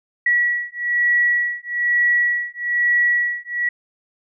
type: beating tone pair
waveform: sine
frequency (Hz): 1931 / 1932.1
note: B6 / B6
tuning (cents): -39 / -38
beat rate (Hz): 1.1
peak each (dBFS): -19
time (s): 0.26-3.69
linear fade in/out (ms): 5
effects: none